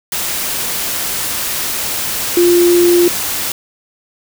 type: tone in noise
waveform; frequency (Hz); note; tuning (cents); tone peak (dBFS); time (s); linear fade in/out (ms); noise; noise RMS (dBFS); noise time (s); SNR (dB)
sine; 349.2; F4; 0; -7; 2.37-3.08; 2; white; -19; 0.12-3.52; +9
effects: none